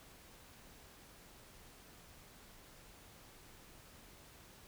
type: silence
effects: pink hiss -59 dBFS RMS until 4.67 s